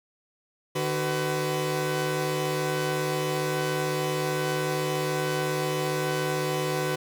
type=tone cluster; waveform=sawtooth; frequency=151.6 / 376.8 / 502 Hz; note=D#3 / F#4 / B4; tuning=-45 / +32 / +28 cents; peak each=-26 dBFS; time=0.75-6.96 s; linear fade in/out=10 ms; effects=none